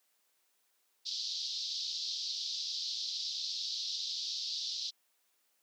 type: band-pass noise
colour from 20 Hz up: pink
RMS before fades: -38 dBFS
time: 1.05-4.91 s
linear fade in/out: 20 ms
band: 3700 to 5300 Hz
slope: 48 dB/octave
effects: white hiss -75 dBFS RMS until 5.62 s + high-pass 300 Hz 12 dB/octave